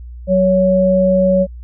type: tone pair together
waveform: sine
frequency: 186.54 / 559 Hz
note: F#3 / C#5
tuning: +14 / +14 cents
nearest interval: octave + perfect fifth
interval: 1900 cents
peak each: -14 / -11 dBFS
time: 0.27-1.47 s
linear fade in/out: 50 ms
effects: added 60 Hz sine -29 dBFS peak until 1.63 s